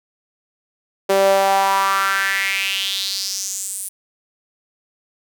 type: tone with high-pass filter sweep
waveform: sawtooth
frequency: 194.8 Hz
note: G3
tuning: 11 cents flat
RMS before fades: -19 dBFS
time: 1.09-3.89 s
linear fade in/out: 10 ms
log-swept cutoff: 470 to 10000 Hz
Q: 4.5
effects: none